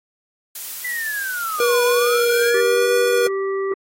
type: noise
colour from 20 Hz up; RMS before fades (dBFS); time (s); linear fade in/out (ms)
blue; -30; 0.55-2.5; 5
type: linear two-way sweep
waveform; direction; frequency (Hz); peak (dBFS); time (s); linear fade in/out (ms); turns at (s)
sine; down then up; 2000 to 965 to 1779; -23; 0.84-2.61; 10; 1.83
type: tone with vibrato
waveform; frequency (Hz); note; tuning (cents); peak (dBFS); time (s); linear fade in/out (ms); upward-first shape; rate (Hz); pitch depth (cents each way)
square; 478.9; A#4; +47; -16; 1.6-3.27; 2; sine; 0.9; 20
type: harmonic tone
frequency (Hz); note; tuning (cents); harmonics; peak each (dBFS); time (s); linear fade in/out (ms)
389.3; G4; -12; 1 / 3 / 5; -20 / -30 / -34; 2.54-3.74; 5
effects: AAC 48 kbps